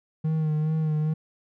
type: tone with vibrato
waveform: triangle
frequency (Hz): 155.56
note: D#3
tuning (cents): 0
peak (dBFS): -20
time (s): 0.24-1.14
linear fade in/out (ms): 10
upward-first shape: sine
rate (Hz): 2.4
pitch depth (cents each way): 34
effects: none